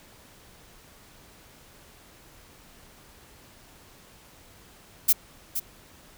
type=noise with echo; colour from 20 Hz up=violet; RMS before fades=-18 dBFS; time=5.08-5.13 s; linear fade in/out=10 ms; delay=470 ms; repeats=1; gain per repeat=-10 dB; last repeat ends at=5.6 s; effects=pink hiss -53 dBFS RMS until 6.17 s